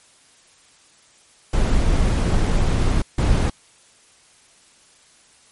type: noise bursts at uneven times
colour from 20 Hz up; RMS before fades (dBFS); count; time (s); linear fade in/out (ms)
brown; -17; 2; 1.53-3.02 / 3.18-3.5; 5
effects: white hiss -53 dBFS RMS until 5.51 s + MP3 48 kbps